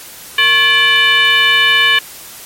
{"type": "tone with frequency modulation", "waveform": "sine", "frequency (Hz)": 2349, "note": "D7", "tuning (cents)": 0, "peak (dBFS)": -7, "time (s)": [0.38, 1.99], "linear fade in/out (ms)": 5, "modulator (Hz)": 627, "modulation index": 1.6, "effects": ["white hiss -33 dBFS RMS until 2.45 s", "MP3 64 kbps"]}